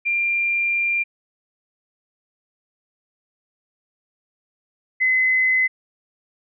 sine tone pair in turn, 2385 / 2036 Hz, D7 / C7, +26 / -48 cents, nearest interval minor third, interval 274 cents, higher first, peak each -18 / -15 dBFS, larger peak second, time 0.05-1.04 / 5-5.68 s, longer first, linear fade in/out 20 ms, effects none

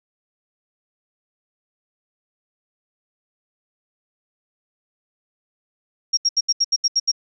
sine tone bursts, 5588 Hz, F8, in tune, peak -14 dBFS, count 9, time 6.13-7.117 s, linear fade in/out 10 ms, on 43 ms, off 75 ms, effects none

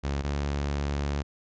sawtooth tone pair in turn, 70.2 / 71.34 Hz, C#2 / D2, +22 / -50 cents, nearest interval unison, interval 28 cents, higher second, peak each -23 dBFS, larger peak neither, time 0.03-0.23 / 0.23-1.23 s, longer second, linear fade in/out 20 ms, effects resampled to 16000 Hz

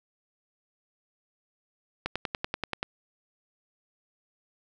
click train, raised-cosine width 0.3 ms, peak -13 dBFS, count 9, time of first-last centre 2.06-2.829 s, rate 10.4 Hz, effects none

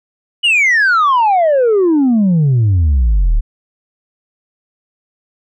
sine exponential sweep, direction down, 2983 to 34.65 Hz, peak -6 dBFS, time 0.43-3.41 s, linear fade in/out 20 ms, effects tanh soft clip ceiling -7 dBFS

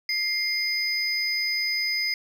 triangle tone pair together, 2100 / 4995 Hz, C7 / D#8, +6 / +6 cents, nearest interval octave + minor third, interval 1500 cents, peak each -25 dBFS, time 0.09-2.14 s, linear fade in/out 2 ms, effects none

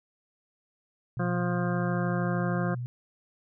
sine tone with vibrato, 123.47 Hz, B2, in tune, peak -31 dBFS, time 1.17-2.86 s, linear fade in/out 0 ms, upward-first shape square, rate 7.2 Hz, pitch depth 20 cents each way
harmonic tone, 176.5 Hz, F3, 19 cents sharp, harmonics 1 / 2 / 3 / 4 / 6 / 7 / 8 / 9, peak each -28 / -35 / -36 / -37 / -40 / -40 / -42 / -39 dBFS, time 1.19-2.75 s, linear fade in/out 10 ms
effects none

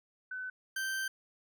sine / 40% pulse tone pair in turn, 1510 / 1559.6 Hz, F#6 / G6, +35 / -9 cents, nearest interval minor second, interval 56 cents, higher second, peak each -37 / -32 dBFS, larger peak second, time 0.31-0.5 / 0.76-1.08 s, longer second, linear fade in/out 5 ms, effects none

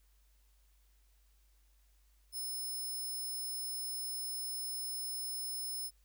5% pulse tone, 5230 Hz, E8, 15 cents flat, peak -32 dBFS, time 2.32-5.91 s, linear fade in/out 50 ms, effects added 50 Hz sine -65 dBFS peak until 6.04 s + white hiss -75 dBFS RMS until 6.04 s

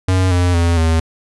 square tone with pitch steps, 93 / 88.9 / 84.99 / 81.24 Hz, F#2 / F2 / F2 / E2, +9 / +31 / -47 / -25 cents, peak -12 dBFS, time 0.08-1 s, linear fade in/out 5 ms, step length 230 ms, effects resampled to 24000 Hz

